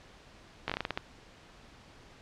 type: slowing click train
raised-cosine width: 0.3 ms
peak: -15 dBFS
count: 9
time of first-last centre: 0.68-0.975 s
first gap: 16 ms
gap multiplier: 1.23
effects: pink hiss -55 dBFS RMS until 2.21 s + low-pass 5000 Hz 12 dB/octave